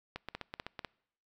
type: two click trains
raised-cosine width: 0.3 ms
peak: -22 / -23 dBFS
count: 3 / 6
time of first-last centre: 0.35-0.848 / 0.16-0.792 s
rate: 4.02 / 7.91 Hz
effects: noise-tail reverb RT60 0.7 s tail -25 dB re dry